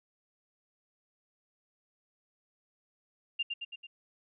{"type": "tone with echo", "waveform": "sine", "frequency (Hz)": 2794, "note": "F7", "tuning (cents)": 0, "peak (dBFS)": -28, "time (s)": [3.39, 3.43], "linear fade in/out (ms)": 10, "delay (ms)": 110, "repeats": 4, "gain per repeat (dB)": -4, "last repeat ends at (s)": 3.87, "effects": []}